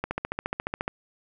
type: click train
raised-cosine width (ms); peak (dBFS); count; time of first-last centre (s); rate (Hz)
0.5; -13; 13; 0.04-0.879; 14.3
effects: none